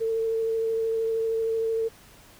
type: tone with vibrato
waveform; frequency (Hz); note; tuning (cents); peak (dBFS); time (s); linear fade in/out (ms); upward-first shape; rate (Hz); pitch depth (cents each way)
sine; 450; A4; +39; -23; 0-1.89; 20; sine; 13; 13
effects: pink hiss -52 dBFS RMS until 2.39 s